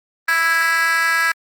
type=tone with high-pass filter; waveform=10% pulse; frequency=329.8 Hz; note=E4; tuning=1 cent sharp; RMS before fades=-17 dBFS; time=0.28-1.32 s; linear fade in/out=5 ms; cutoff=1600 Hz; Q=3.4; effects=Opus 24 kbps